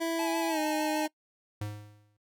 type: tone with pitch glide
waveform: 25% pulse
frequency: 330.3 to 308.2 Hz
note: E4 to D#4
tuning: +4 to -16 cents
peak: -25 dBFS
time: 0-1.08 s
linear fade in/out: 20 ms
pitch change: -120 cents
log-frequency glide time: 0.49-0.59 s
type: tone with vibrato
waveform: square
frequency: 849 Hz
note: G#5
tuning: 38 cents sharp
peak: -34 dBFS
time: 0.19-1.06 s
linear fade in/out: 2 ms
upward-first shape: sine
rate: 6.6 Hz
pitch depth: 52 cents each way
type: tone with exponential decay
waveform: square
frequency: 104.6 Hz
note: G#2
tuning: 13 cents sharp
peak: -32 dBFS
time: 1.61-2.17 s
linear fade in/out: 5 ms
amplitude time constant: 120 ms
effects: noise-tail reverb RT60 0.1 s tail -23 dB re dry